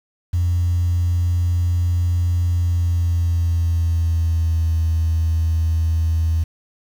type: tone with pitch glide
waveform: sine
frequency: 87.31 to 81.46 Hz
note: F2 to E2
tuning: 0 to -20 cents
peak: -14 dBFS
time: 0.33-6.44 s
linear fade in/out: 10 ms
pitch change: -120 cents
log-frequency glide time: 2.46-4.73 s
effects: tanh soft clip ceiling -12 dBFS + 7-bit